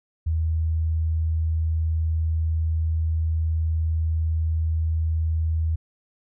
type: tone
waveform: sine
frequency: 80.3 Hz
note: E2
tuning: 45 cents flat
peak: -20 dBFS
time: 0.26-5.76 s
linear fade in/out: 10 ms
effects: none